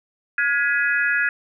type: tone cluster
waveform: sine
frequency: 1432 / 1673 / 1976 / 2514 Hz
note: F6 / G#6 / B6 / D#7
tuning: +43 / +12 / 0 / +17 cents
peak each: -22 / -20 / -28 / -28 dBFS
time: 0.38-1.29 s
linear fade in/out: 2 ms
effects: none